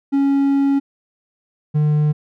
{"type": "tone pair in turn", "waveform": "triangle", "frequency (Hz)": [277.3, 150.41], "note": ["C#4", "D3"], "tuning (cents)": [1, 42], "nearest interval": "major seventh", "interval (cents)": 1059, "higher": "first", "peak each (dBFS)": -11, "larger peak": "neither", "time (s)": [[0.12, 0.8], [1.74, 2.13]], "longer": "first", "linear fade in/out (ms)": 20, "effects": []}